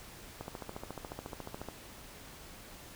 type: click train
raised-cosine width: 1 ms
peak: -26 dBFS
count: 19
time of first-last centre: 0.41-1.687 s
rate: 14.1 Hz
effects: pink hiss -51 dBFS RMS until 2.95 s